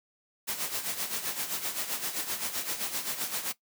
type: noise with tremolo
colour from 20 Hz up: white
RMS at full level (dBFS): -31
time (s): 0.47-3.53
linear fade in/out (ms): 20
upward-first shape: sine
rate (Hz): 7.7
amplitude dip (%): 65
effects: noise-tail reverb RT60 0.1 s tail -18 dB re dry + high-pass 150 Hz 12 dB/octave